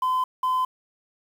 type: tone pair in turn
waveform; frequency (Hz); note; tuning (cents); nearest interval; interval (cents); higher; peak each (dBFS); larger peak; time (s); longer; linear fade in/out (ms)
sine; 1022 / 1022; C6 / C6; -41 / -41; unison; 0; neither; -18; neither; 0.02-0.24 / 0.43-0.65; neither; 5
effects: tanh soft clip ceiling -19 dBFS + 8-bit